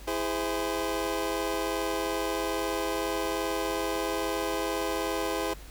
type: chord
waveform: 25% pulse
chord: E augmented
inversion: none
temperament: just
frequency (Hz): 329.6 / 412 / 515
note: E4 / G#4 / B#4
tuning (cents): 0 / -14 / -28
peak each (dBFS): -29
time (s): 0.07-5.54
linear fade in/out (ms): 10
effects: added 50 Hz sine -44 dBFS peak until 5.7 s + pink hiss -50 dBFS RMS until 5.7 s